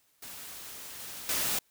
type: noise with level steps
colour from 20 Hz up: white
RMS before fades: -44 / -42 / -30 dBFS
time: 0.22-1.59 s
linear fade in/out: 5 ms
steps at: 0.99 / 1.29 s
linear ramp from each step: 2 ms
effects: white hiss -69 dBFS RMS until 1.7 s